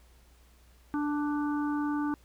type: harmonic tone with a mistuned harmonic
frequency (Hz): 293.7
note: D4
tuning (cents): 0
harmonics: 1 / 3 / 4 / 5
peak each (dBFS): -28 / -38 / -40 / -42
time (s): 0.94-2.14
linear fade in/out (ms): 0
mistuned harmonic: 5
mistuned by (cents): +22
effects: added 60 Hz sine -57 dBFS peak until 2.24 s + pink hiss -64 dBFS RMS until 2.24 s